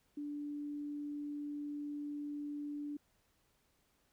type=tone; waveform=sine; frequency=292.1 Hz; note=D4; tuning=9 cents flat; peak=-39 dBFS; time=0.17-2.97 s; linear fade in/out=5 ms; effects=pink hiss -75 dBFS RMS until 4.12 s